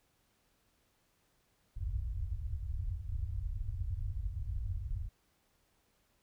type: low-pass noise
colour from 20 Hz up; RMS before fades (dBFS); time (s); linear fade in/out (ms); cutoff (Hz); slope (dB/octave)
white; -37; 1.76-5.09; 20; 100; 48
effects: pink hiss -74 dBFS RMS until 6.22 s